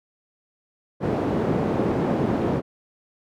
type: band-pass noise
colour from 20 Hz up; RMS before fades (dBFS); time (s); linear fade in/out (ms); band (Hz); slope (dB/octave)
white; -23; 1-2.62; 50; 120 to 390; 12
effects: none